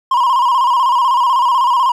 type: tone with vibrato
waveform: triangle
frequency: 1010 Hz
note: B5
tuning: 39 cents sharp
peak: -8 dBFS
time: 0.11-1.92 s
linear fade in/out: 5 ms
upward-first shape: square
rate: 16 Hz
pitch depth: 83 cents each way
effects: none